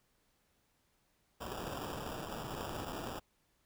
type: noise with sample-and-hold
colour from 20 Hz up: white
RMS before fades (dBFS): -42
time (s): 1.4-3.2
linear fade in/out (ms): 20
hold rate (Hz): 2100
effects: pink hiss -75 dBFS RMS until 3.65 s